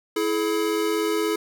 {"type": "tone pair together", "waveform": "square", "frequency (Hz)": [330, 426.5], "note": ["E4", "G#4"], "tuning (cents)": [2, 46], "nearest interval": "major third", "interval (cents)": 444, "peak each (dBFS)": [-26, -24], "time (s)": [0.16, 1.36], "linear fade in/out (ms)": 5, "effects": []}